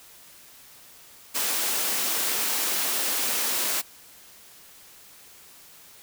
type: high-pass noise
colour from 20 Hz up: white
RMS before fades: -26 dBFS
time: 1.34-3.82 s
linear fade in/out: 20 ms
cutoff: 220 Hz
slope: 24 dB/octave
effects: white hiss -50 dBFS RMS until 6.02 s